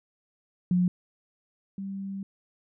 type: tone pair in turn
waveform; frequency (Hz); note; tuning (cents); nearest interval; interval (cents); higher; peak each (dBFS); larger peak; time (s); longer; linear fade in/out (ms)
sine; 179.4 / 195.4; F3 / G3; +47 / -5; minor second; 148; second; -20 / -32; first; 0.71-0.88 / 1.78-2.23; second; 2
effects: none